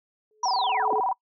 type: tone with exponential growth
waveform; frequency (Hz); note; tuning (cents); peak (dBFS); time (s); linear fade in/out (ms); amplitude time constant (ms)
sine; 429.7; A4; -41; -24; 0.31-1; 1; 150
type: tone with vibrato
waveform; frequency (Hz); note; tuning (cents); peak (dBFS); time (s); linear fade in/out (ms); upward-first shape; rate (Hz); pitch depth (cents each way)
sine; 862; A5; -36; -22; 0.43-1.13; 5; square; 19; 210
type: linear sweep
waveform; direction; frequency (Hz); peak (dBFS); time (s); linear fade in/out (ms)
sine; down; 5920 to 174.61; -29; 0.43-0.94; 10
effects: noise-tail reverb RT60 0.1 s tail -25 dB re dry